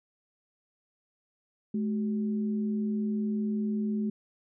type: tone pair together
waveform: sine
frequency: 212.7 / 379 Hz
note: G#3 / F#4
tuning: +42 / +42 cents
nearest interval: minor seventh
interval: 1000 cents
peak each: -27 / -39 dBFS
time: 1.74-4.1 s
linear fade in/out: 5 ms
effects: none